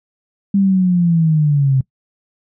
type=linear sweep; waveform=sine; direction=down; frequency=200 to 130.3 Hz; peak=-10 dBFS; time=0.54-1.81 s; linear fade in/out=5 ms; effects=noise-tail reverb RT60 0.1 s tail -22 dB re dry